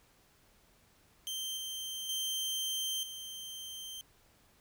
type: tone with level steps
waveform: sawtooth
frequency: 3136 Hz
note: G7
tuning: in tune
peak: -33 / -35 / -30 / -39 dBFS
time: 1.27-4.01 s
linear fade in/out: 0 ms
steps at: 1.57 / 2.09 / 3.03 s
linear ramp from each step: 2 ms
effects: pink hiss -66 dBFS RMS until 4.6 s